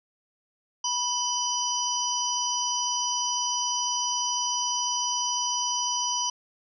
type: harmonic tone with a mistuned harmonic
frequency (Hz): 974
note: B5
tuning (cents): -24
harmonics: 1 / 3 / 5 / 6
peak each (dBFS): -30 / -33 / -33 / -28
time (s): 0.84-6.3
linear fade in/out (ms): 5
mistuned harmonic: 3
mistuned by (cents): +64
effects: none